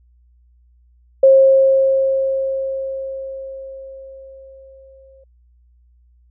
sine tone with exponential decay, 536 Hz, C5, 42 cents sharp, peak -5 dBFS, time 1.23-5.24 s, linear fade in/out 5 ms, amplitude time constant 870 ms, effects added 60 Hz sine -50 dBFS peak until 6.3 s

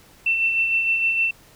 sine tone with tremolo, 2686 Hz, E7, 32 cents sharp, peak -16 dBFS, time 0.26-1.31 s, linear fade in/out 5 ms, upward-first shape sine, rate 6.5 Hz, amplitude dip 40%, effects pink hiss -51 dBFS RMS until 1.55 s

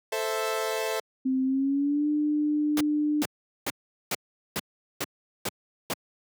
sawtooth chord, A minor, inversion none, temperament equal, 440 / 523.3 / 659.3 Hz, A4 / C5 / E5, 0 / 0 / 0 cents, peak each -26 / -29 / -28 dBFS, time 0.12-1 s, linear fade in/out 5 ms
sine tone with pitch glide, 261.6 to 298.8 Hz, C4 to D4, 0 to +30 cents, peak -22 dBFS, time 1.25-3.23 s, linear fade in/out 10 ms, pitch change +230 cents, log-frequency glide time 1.44-2.08 s
pink noise bursts, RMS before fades -28 dBFS, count 8, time 2.77-5.936 s, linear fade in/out 2 ms, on 37 ms, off 410 ms
effects high-pass 150 Hz 12 dB/octave

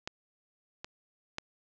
clicks, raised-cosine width 0.2 ms, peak -18 / -22 / -17 dBFS, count 3, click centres 0.075 / 0.845 / 1.384 s, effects low-pass 7000 Hz 12 dB/octave

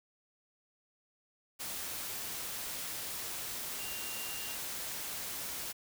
sine tone in noise, 2782 Hz, F7, 7 cents flat, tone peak -46 dBFS, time 3.78-4.56 s, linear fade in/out 20 ms, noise white, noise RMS -40 dBFS, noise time 1.59-5.73 s, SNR -9 dB, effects none

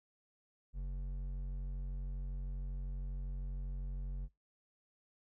triangle tone with hard clipping, 46.32 Hz, F#1, 3 cents sharp, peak -39 dBFS, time 0.73-4.29 s, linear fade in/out 50 ms, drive 11 dB, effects noise-tail reverb RT60 0.2 s tail -24 dB re dry

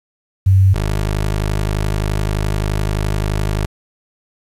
sine / 20% pulse tone pair in turn, 95.5 / 51.62 Hz, G2 / G#1, -45 / -10 cents, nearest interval major seventh, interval 1065 cents, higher first, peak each -7 / -11 dBFS, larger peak first, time 0.46-0.74 / 0.74-3.66 s, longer second, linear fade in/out 10 ms, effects resampled to 32000 Hz + 7-bit

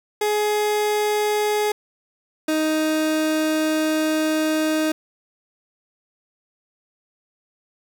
30% pulse tone pair in turn, 420 / 311.9 Hz, G#4 / D#4, +19 / +4 cents, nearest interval perfect fourth, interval 515 cents, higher first, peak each -16 / -16 dBFS, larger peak neither, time 0.21-1.72 / 2.48-4.92 s, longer second, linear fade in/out 5 ms, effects 9-bit

